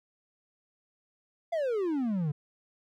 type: exponential sweep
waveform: triangle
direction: down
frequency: 698.5 to 140.1 Hz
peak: -25 dBFS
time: 1.52-2.32 s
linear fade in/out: 10 ms
effects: none